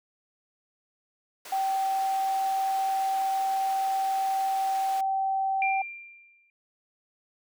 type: high-pass noise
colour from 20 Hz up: pink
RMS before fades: -43 dBFS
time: 1.45-5.01 s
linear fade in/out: 5 ms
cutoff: 620 Hz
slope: 12 dB/octave
type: tone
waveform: sine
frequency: 773 Hz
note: G5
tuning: 24 cents flat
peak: -24 dBFS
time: 1.52-5.82 s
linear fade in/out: 5 ms
type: tone with exponential decay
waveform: sine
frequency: 2377 Hz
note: D7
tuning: 20 cents sharp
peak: -24 dBFS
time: 5.62-6.5 s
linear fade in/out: 1 ms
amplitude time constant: 190 ms
effects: none